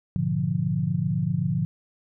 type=chord; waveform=sine; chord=G# diminished seventh; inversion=none; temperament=equal with one note detuned; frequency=103.83 / 121.56 / 146.83 / 174.61 Hz; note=G#2 / B2 / D3 / F3; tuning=0 / -27 / 0 / 0 cents; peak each=-31 / -30 / -26 / -26 dBFS; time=0.16-1.65 s; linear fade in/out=0 ms; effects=none